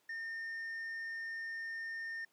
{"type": "tone with tanh clipping", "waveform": "sine", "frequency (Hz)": 1819, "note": "A#6", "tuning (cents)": -43, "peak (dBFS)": -40, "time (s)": [0.09, 2.25], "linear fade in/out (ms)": 5, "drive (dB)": 3, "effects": ["pink hiss -73 dBFS RMS until 2.32 s", "high-pass 300 Hz 12 dB/octave"]}